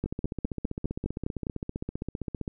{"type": "two click trains", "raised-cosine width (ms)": 3, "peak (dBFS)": [-19, -16], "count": [38, 8], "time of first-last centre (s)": [[0.06, 2.478], [0.04, 1.469]], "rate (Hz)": [15.3, 4.9], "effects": []}